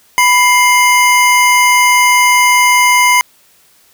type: tone pair together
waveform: square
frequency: 990 / 2105 Hz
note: B5 / C7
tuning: +4 / +10 cents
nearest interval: octave + minor second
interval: 1306 cents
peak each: -10 dBFS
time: 0.18-3.21 s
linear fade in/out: 0 ms
effects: white hiss -49 dBFS RMS until 3.93 s